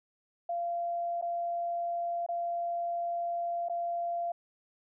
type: tone with dropouts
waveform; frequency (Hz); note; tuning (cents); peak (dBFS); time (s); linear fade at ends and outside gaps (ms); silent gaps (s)
sine; 689; F5; -24; -30; 0.49-4.32; 5; 1.214-1.223 / 2.264-2.287 / 3.686-3.696
effects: none